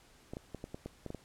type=clicks; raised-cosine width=2 ms; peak=-27 dBFS; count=9; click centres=0.335 / 0.369 / 0.547 / 0.641 / 0.745 / 0.86 / 1.063 / 1.104 / 1.147 s; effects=pink hiss -62 dBFS RMS until 1.24 s + low-pass 11000 Hz 12 dB/octave